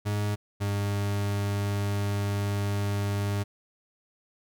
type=tone pair in turn; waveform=40% pulse; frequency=103.6 / 101.23 Hz; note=G#2 / G#2; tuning=-4 / -44 cents; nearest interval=unison; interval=40 cents; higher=first; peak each=-25 dBFS; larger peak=neither; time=0.05-0.36 / 0.6-3.44 s; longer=second; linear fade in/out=20 ms; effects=none